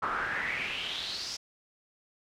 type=noise with band-pass filter sweep; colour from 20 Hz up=brown; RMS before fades=-34 dBFS; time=0.02-1.37 s; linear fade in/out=10 ms; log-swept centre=1200 to 5500 Hz; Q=5.4; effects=none